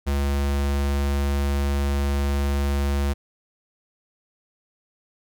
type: tone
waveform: square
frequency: 70.3 Hz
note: C#2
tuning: 25 cents sharp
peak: -21 dBFS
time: 0.06-3.14 s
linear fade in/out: 20 ms
effects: none